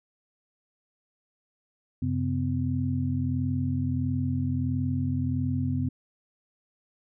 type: tone cluster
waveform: sine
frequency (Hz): 93.2 / 134.7 / 254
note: F#2 / C#3 / B3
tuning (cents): +13 / -49 / +49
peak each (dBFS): -29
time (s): 2.02-5.89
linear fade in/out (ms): 5
effects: none